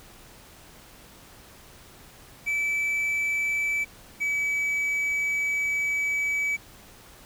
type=tone pair in turn; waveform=triangle; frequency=2311 / 2287 Hz; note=D7 / D7; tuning=-28 / -47 cents; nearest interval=unison; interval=19 cents; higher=first; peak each=-22 / -22 dBFS; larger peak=neither; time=2.46-3.85 / 4.2-6.57 s; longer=second; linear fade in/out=20 ms; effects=pink hiss -50 dBFS RMS until 7.25 s